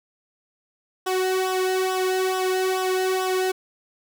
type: tone with flanger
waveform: sawtooth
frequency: 373.7 Hz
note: F#4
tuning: 17 cents sharp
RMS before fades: -23 dBFS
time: 1.06-3.52 s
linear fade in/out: 10 ms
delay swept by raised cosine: 0.44 to 1.84 ms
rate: 2.3 Hz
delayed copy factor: -0.75
effects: none